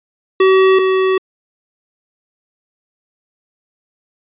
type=tone pair in turn; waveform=square; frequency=380 / 378.3 Hz; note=F#4 / F#4; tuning=+46 / +38 cents; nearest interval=unison; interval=8 cents; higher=first; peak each=-8 / -12 dBFS; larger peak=first; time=0.4-0.79 / 0.79-1.18 s; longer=neither; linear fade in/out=5 ms; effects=resampled to 8000 Hz